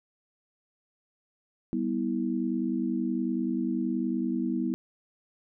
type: tone cluster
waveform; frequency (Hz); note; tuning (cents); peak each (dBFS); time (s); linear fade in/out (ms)
sine; 194.8 / 245.3 / 324; G3 / B3 / E4; -11 / -12 / -30; -32 / -29 / -31; 1.73-4.74; 0
effects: none